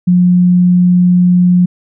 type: tone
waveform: sine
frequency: 178.8 Hz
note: F3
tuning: 41 cents sharp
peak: -5 dBFS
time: 0.07-1.66 s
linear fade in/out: 10 ms
effects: none

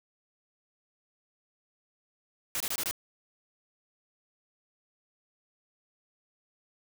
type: noise bursts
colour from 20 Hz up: white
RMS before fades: -32 dBFS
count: 5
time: 2.55-2.911 s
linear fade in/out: 0 ms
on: 53 ms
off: 24 ms
effects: none

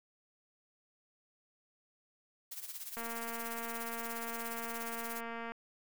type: noise with tremolo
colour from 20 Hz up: blue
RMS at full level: -42 dBFS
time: 2.51-5.21 s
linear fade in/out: 10 ms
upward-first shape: sine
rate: 17 Hz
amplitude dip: 70%
type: click train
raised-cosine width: 0.5 ms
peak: -28 dBFS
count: 590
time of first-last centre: 2.97-5.52 s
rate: 231 Hz
effects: none

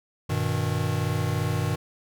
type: chord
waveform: square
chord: G augmented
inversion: none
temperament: equal with one note detuned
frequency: 98 / 121 / 155.56 Hz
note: G2 / B2 / D#3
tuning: 0 / -35 / 0 cents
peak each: -29 dBFS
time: 0.29-1.76 s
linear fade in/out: 10 ms
effects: none

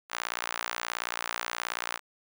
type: tone with high-pass filter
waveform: sawtooth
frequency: 58.6 Hz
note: A#1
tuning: 10 cents sharp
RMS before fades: -35 dBFS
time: 0.09-2 s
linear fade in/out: 50 ms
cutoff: 1200 Hz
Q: 1.2
effects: none

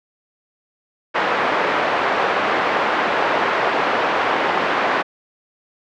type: band-pass noise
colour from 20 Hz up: pink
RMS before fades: -19 dBFS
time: 1.14-5.03 s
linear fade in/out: 20 ms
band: 530 to 1800 Hz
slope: 12 dB/octave
effects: low-pass 5000 Hz 12 dB/octave

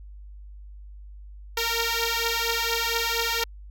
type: beating tone pair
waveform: 5% pulse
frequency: 459.7 / 464 Hz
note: A#4 / A#4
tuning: -24 / -8 cents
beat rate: 4.3 Hz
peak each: -15 dBFS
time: 1.57-3.44 s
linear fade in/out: 5 ms
effects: added 50 Hz sine -40 dBFS peak until 3.7 s

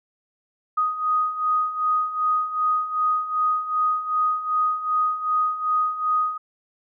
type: beating tone pair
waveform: sine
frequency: 1245 / 1247.6 Hz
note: D#6 / D#6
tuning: +1 / +4 cents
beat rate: 2.6 Hz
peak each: -26 / -21 dBFS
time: 0.77-6.38 s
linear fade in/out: 10 ms
effects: none

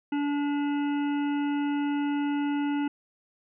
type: harmonic tone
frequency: 288.3 Hz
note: D4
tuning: 32 cents flat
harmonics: 1 / 3 / 5 / 7 / 9 / 10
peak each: -25 / -36 / -41 / -46 / -46 / -48 dBFS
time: 0.12-2.88 s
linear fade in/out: 5 ms
effects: none

